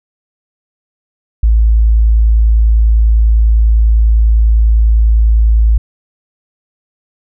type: tone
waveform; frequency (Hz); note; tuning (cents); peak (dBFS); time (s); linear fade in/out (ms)
sine; 55; A1; 0; -5; 1.43-5.78; 5
effects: none

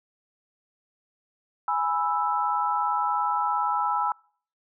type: chord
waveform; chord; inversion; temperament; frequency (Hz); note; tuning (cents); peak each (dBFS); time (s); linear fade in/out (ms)
sine; E major; first; equal; 830.6 / 987.8 / 1318.5; G#5 / B5 / E6; 0 / 0 / 0; -27; 1.68-4.12; 2
effects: noise-tail reverb RT60 0.5 s tail -26 dB re dry

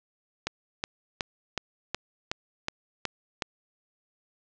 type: click train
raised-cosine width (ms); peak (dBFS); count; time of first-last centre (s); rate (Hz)
0.2; -11; 9; 0.47-3.422; 2.71
effects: low-pass 7000 Hz 12 dB/octave

